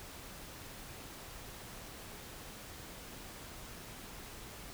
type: silence
effects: pink hiss -49 dBFS RMS until 4.73 s